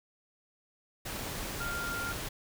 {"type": "tone in noise", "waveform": "sine", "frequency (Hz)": 1396.9, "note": "F6", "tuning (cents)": 0, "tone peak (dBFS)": -35, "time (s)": [1.6, 2.13], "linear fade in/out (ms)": 10, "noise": "pink", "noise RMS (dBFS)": -38, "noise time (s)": [1.05, 2.29], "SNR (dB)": 0, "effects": []}